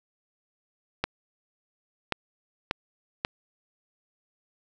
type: clicks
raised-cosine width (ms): 0.3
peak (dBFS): -9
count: 4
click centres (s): 1.04 / 2.123 / 2.711 / 3.249
effects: none